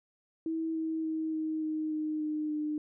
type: tone with pitch steps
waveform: sine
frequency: 323.7 / 320.5 / 317.4 / 314.3 / 311.2 / 308.2 / 305.2 / 302.2 Hz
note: E4 / E4 / D#4 / D#4 / D#4 / D#4 / D#4 / D4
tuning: -31 / -49 / +35 / +18 / 0 / -16 / -33 / +50 cents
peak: -30 dBFS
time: 0.46-2.78 s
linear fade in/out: 2 ms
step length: 290 ms
effects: none